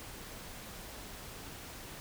silence, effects pink hiss -47 dBFS RMS until 2 s

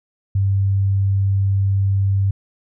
sine tone, 98 Hz, G2, in tune, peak -14 dBFS, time 0.35-2.31 s, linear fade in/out 5 ms, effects none

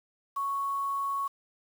sine tone with quantisation, 1108.7 Hz, C#6, in tune, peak -28 dBFS, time 0.36-1.28 s, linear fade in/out 10 ms, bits 8, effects none

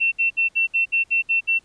sine tone bursts, 2700 Hz, E7, 41 cents sharp, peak -16 dBFS, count 9, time 0-1.592 s, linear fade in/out 20 ms, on 120 ms, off 64 ms, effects pink hiss -59 dBFS RMS until 1.64 s + resampled to 22050 Hz

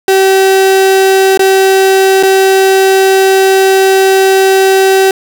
35% pulse tone with dropouts, 383.9 Hz, G4, 36 cents flat, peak -3 dBFS, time 0.08-5.11 s, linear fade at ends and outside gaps 2 ms, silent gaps 1.375-1.393 / 2.228-2.233 s, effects none

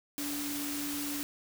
sine tone in noise, 289 Hz, D4, 28 cents flat, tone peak -36 dBFS, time 0.18-1.23 s, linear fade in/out 0 ms, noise white, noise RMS -38 dBFS, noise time 0.18-1.23 s, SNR -1 dB, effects none

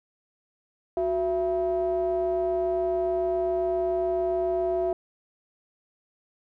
triangle ring-modulated tone, 151.6 Hz, D#3, 45 cents flat, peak -18 dBFS, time 0.97-4.93 s, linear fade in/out 2 ms, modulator 519 Hz, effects none

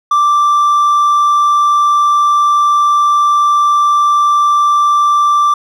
triangle tone with hard clipping, 1174.7 Hz, D6, in tune, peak -8 dBFS, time 0.11-5.54 s, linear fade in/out 5 ms, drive 5 dB, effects none

